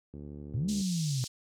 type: click train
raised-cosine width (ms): 3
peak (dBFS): -31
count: 50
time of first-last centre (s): 0.14-0.811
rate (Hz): 73
type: linear two-way sweep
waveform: sine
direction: up then down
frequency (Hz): 98 to 213 to 121.7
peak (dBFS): -28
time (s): 0.54-1.24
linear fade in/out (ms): 0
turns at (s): 0.7
type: band-pass noise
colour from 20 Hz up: white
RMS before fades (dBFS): -41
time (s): 0.68-1.28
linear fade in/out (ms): 10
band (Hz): 3800 to 7300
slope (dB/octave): 24
effects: high-pass 60 Hz 12 dB/octave